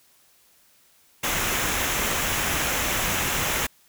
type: noise with comb filter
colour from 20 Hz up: pink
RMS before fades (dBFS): -25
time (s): 1.23-3.67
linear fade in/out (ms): 10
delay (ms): 0.22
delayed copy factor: -0.5
effects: white hiss -59 dBFS RMS until 3.88 s